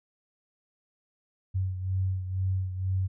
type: beating tone pair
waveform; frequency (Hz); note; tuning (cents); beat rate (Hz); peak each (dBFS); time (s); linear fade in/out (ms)
sine; 93.7 / 95.8; F#2 / G2; +22 / -39; 2.1; -27 / -34; 1.54-3.08; 20
effects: none